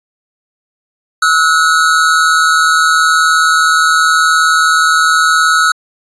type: tone pair together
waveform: square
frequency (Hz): 1299 / 1458.1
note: E6 / F#6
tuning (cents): -26 / -26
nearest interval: major second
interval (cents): 200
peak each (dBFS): -11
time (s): 1.22-5.72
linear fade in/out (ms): 5
effects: resampled to 22050 Hz